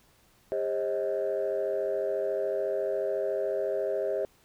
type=tone cluster; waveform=sine; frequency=403.2 / 536 / 630 Hz; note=G4 / C5 / D#5; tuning=+49 / +42 / +21 cents; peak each=-30 dBFS; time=0.52-4.25 s; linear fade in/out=0 ms; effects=tanh soft clip ceiling -21 dBFS + pink hiss -63 dBFS RMS until 4.44 s